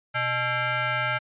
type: tone with frequency modulation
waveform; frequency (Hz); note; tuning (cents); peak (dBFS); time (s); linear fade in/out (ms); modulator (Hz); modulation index
sine; 125.3; B2; +25; -23; 0.14-1.19; 20; 738; 3.1
effects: resampled to 8000 Hz